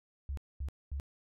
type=tone bursts; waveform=sine; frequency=69.3 Hz; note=C#2; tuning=in tune; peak=-34 dBFS; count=3; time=0.29-0.999 s; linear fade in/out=0 ms; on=83 ms; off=230 ms; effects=none